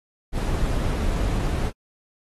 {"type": "noise", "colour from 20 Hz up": "brown", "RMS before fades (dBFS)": -23, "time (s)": [0.32, 1.72], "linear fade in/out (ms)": 50, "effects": ["AAC 32 kbps"]}